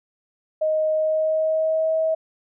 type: tone with pitch glide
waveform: sine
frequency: 624 to 640.1 Hz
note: D#5 to D#5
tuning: +5 to +49 cents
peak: -18 dBFS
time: 0.61-2.15 s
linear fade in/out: 10 ms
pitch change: +44 cents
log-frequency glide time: 0.94-1.94 s
effects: none